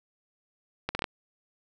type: accelerating click train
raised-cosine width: 0.3 ms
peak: -13 dBFS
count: 5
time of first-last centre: 0.89-1.042 s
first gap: 60 ms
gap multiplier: 0.7
effects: none